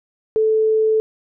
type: tone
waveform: sine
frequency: 437.6 Hz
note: A4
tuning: 9 cents flat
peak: -13 dBFS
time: 0.36-1 s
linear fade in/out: 0 ms
effects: none